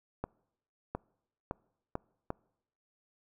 accelerating click train, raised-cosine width 1 ms, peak -20 dBFS, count 5, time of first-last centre 0.24-2.304 s, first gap 710 ms, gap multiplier 0.79, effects noise-tail reverb RT60 0.8 s tail -26 dB re dry

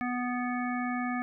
harmonic tone, 246.9 Hz, B3, in tune, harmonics 1 / 3 / 5 / 7 / 9, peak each -31 / -36 / -38 / -39 / -41 dBFS, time 0.01-1.22 s, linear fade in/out 0 ms, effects none

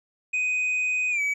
triangle tone with pitch glide, 2500 to 2279 Hz, D#7 to C#7, +8 to +47 cents, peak -21 dBFS, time 0.33-1.34 s, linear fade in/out 10 ms, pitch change -161 cents, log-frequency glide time 1.1-1.21 s, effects resampled to 24000 Hz

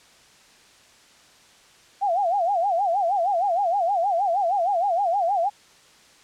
sine tone with vibrato, 740 Hz, F#5, in tune, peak -19 dBFS, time 2.01-5.5 s, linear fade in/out 20 ms, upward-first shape sine, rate 6.4 Hz, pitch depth 190 cents each way, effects white hiss -53 dBFS RMS until 6.23 s + low-pass 7000 Hz 12 dB/octave

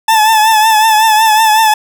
40% pulse tone with vibrato, 873 Hz, A5, 14 cents flat, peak -5 dBFS, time 0.08-1.74 s, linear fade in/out 5 ms, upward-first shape triangle, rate 5.4 Hz, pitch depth 58 cents each way, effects none

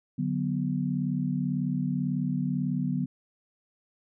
sine chord, B minor, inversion first, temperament equal, 146.83 / 185 / 246.9 Hz, D3 / F#3 / B3, 0 / 0 / 0 cents, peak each -30 dBFS, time 0.18-3.06 s, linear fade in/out 10 ms, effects none

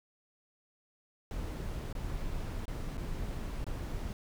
brown noise with dropouts, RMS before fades -37 dBFS, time 1.31-4.13 s, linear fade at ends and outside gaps 1 ms, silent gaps 1.928-1.951 / 2.655-2.68 / 2.971-2.978 / 3.643-3.666 s, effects none

